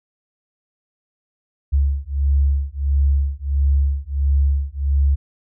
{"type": "beating tone pair", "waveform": "sine", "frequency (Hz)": [69.1, 70.6], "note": ["C#2", "C#2"], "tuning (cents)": [-5, 32], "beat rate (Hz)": 1.5, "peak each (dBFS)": -18, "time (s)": [1.72, 5.16], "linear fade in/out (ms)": 20, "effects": []}